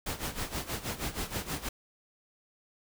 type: noise with tremolo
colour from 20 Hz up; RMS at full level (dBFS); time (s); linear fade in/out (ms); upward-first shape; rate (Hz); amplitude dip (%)
pink; -33; 0.06-1.69; 5; sine; 6.3; 80
effects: none